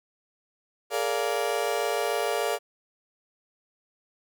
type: chord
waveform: 35% pulse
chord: Bb dominant seventh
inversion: third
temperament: just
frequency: 419.5 / 466.2 / 582.7 / 699.2 Hz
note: Ab4 / Bb4 / D5 / F5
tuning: +17 / 0 / -14 / +2 cents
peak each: -29 dBFS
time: 0.9-2.59 s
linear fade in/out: 50 ms
effects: none